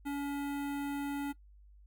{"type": "tone with notch filter", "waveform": "square", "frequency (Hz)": 283.6, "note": "C#4", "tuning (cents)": 40, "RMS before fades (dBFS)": -36, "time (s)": [0.05, 1.33], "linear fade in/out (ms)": 20, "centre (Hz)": 5300, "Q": 0.78, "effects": ["noise-tail reverb RT60 0.1 s tail -19 dB re dry", "added 50 Hz sine -55 dBFS peak until 1.86 s"]}